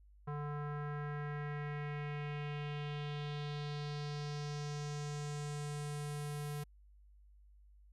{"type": "tone with low-pass filter sweep", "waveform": "square", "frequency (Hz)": 146.83, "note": "D3", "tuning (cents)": 0, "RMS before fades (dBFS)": -41, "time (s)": [0.27, 6.64], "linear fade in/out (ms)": 10, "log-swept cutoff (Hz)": [1200, 12000], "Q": 2.5, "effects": ["added 50 Hz sine -59 dBFS peak until 7.92 s"]}